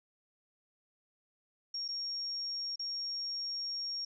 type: tone with dropouts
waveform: sine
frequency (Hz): 5560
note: F8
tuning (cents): -9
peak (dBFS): -35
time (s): 1.74-4.05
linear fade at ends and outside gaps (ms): 5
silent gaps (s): 1.881-1.886 / 2.759-2.794
effects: none